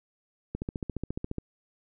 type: click train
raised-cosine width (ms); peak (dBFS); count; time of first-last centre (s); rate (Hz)
3; -19; 13; 0.55-1.383; 14.4
effects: none